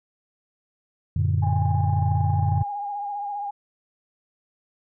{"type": "chord", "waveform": "sine", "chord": "Gb augmented", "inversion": "none", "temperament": "equal with one note detuned", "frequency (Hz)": [92.5, 114.47, 146.83], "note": ["Gb2", "Bb2", "D3"], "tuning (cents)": [0, -31, 0], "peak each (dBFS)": [-21, -24, -24], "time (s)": [1.16, 2.63], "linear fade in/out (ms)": 5}
{"type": "tone with vibrato", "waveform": "sine", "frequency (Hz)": 815, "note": "G#5", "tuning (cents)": -33, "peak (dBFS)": -27, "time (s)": [1.42, 3.51], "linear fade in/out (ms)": 10, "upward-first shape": "sine", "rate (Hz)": 15, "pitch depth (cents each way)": 36}
{"effects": ["tanh soft clip ceiling -11 dBFS"]}